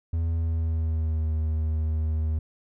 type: tone with pitch glide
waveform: triangle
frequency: 82.41 to 78.42 Hz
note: E2 to D#2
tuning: 0 to +14 cents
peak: -21 dBFS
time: 0.13-2.39 s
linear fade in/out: 5 ms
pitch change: -86 cents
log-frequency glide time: 0.34-1.31 s
effects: none